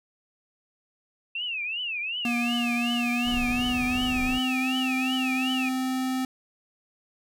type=tone with vibrato; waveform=sine; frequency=2661 Hz; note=E7; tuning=16 cents sharp; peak=-28 dBFS; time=1.35-5.69 s; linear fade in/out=5 ms; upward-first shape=triangle; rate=2.7 Hz; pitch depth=230 cents each way
type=tone with pitch glide; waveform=square; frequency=238.8 to 258.9 Hz; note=A#3 to C4; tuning=+42 to -18 cents; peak=-26 dBFS; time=2.25-6.25 s; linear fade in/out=2 ms; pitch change=+140 cents; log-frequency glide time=2.92-4.63 s
type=noise; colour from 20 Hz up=brown; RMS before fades=-35 dBFS; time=3.25-4.39 s; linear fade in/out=20 ms
effects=none